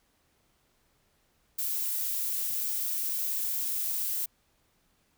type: noise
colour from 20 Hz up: violet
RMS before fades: -31 dBFS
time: 1.58-4.26 s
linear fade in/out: 10 ms
effects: pink hiss -70 dBFS RMS until 5.17 s